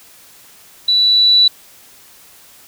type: tone with level ramp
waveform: sine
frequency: 3951 Hz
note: B7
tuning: in tune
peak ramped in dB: -10 to -6 dBFS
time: 0.88-1.48 s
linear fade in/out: 5 ms
effects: white hiss -44 dBFS RMS until 2.67 s